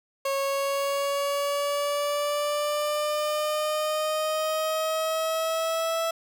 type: exponential sweep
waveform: 30% pulse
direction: up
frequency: 547 to 660 Hz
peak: -22 dBFS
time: 0.25-6.11 s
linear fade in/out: 5 ms
effects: none